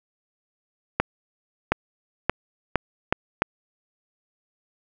accelerating click train, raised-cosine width 0.5 ms, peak -3 dBFS, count 6, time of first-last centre 1-3.42 s, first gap 720 ms, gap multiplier 0.8, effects none

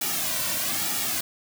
white noise with flanger, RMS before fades -27 dBFS, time 0.01-1.21 s, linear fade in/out 5 ms, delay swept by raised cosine 1.9 to 2.43 ms, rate 1.1 Hz, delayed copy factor -0.75, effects none

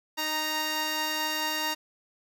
10% pulse tone pair together, 309.1 / 931.9 Hz, D#4 / A#5, -11 / -1 cents, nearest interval octave + perfect fifth, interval 1910 cents, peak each -26 / -20 dBFS, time 0.17-1.75 s, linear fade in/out 20 ms, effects none

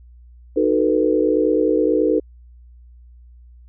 sine chord, B dominant seventh, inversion first, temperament just, 308.7 / 370.4 / 444.5 / 493.9 Hz, D#4 / F#4 / A4 / B4, -14 / +2 / +18 / 0 cents, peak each -19 / -22 / -19 / -20 dBFS, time 0.56-2.2 s, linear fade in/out 10 ms, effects added 60 Hz sine -42 dBFS peak until 3.68 s

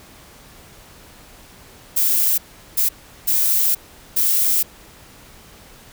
violet noise bursts at uneven times, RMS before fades -17 dBFS, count 4, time 1.96-2.38 / 2.77-2.89 / 3.27-3.75 / 4.16-4.63 s, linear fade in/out 10 ms, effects pink hiss -45 dBFS RMS until 5.92 s

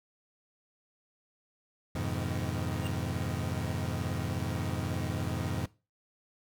30% pulse chord, F half-diminished seventh, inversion none, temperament equal with one note detuned, 87.31 / 103.83 / 126.07 / 155.56 Hz, F2 / Ab2 / Cb3 / Eb3, 0 / 0 / +36 / 0 cents, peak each -33 / -35 / -34 / -36 dBFS, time 1.95-5.66 s, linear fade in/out 5 ms
square tone with exponential growth, 2794 Hz, F7, in tune, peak -36 dBFS, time 2.78-2.87 s, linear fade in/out 0 ms, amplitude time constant 18 ms
effects noise-tail reverb RT60 0.3 s tail -20 dB re dry

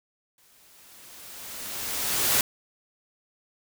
white noise with exponential growth, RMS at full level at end -21 dBFS, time 0.38-2.41 s, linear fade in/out 2 ms, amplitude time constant 440 ms, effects none

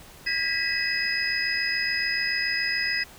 sine tone cluster, 1627 / 1908 / 1975 / 2565 / 5020 Hz, G#6 / A#6 / B6 / E7 / D#8, -36 / +40 / 0 / -48 / +15 cents, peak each -32 / -33 / -28 / -32 / -28 dBFS, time 0.26-3.04 s, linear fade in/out 10 ms, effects pink hiss -48 dBFS RMS until 3.18 s

